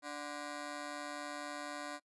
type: ring-modulated tone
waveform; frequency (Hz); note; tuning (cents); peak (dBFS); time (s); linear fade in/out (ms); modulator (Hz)
15% pulse; 440; A4; 0; -32; 0.02-2; 50; 148
effects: noise-tail reverb RT60 0.1 s tail -26 dB re dry + resampled to 24000 Hz